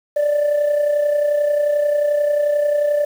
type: tone with amplitude modulation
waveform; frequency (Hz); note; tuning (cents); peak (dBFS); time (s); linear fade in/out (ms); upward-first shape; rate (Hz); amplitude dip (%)
sine; 587.3; D5; 0; -10; 0.16-3.05; 10; sine; 31.3; 55
effects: tanh soft clip ceiling -12 dBFS + 7-bit